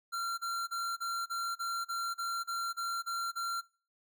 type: tone bursts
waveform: square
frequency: 1371 Hz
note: F6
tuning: 32 cents flat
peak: -34 dBFS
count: 12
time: 0.12-3.614 s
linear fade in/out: 20 ms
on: 260 ms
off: 34 ms
effects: noise-tail reverb RT60 0.4 s tail -24 dB re dry